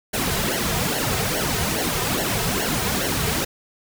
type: noise with flanger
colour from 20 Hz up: pink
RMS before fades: -23 dBFS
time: 0.13-3.45 s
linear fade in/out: 10 ms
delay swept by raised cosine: 0.81 to 3.61 ms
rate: 2.4 Hz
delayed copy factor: -0.8
effects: none